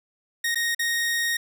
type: tone with dropouts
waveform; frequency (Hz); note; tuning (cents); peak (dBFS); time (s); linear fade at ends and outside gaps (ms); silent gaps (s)
sawtooth; 1864.7; A#6; 0; -19; 0.44-1.37; 5; 0.547-0.556 / 0.748-0.792
effects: none